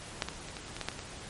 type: clicks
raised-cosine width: 0.2 ms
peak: -11 / -17 / -30 / -26 / -22 / -27 / -21 / -16 / -13 / -27 / -22 dBFS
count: 11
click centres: 0.222 / 0.286 / 0.334 / 0.486 / 0.568 / 0.681 / 0.766 / 0.813 / 0.886 / 0.916 / 0.992 s
effects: pink hiss -45 dBFS RMS until 1.29 s + MP3 48 kbps